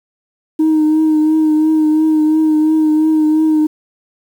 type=tone with vibrato; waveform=sine; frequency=311.1 Hz; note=D#4; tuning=in tune; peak=-7 dBFS; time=0.59-3.67 s; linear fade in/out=10 ms; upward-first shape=triangle; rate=2.9 Hz; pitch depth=31 cents each way; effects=tanh soft clip ceiling -7 dBFS + 7-bit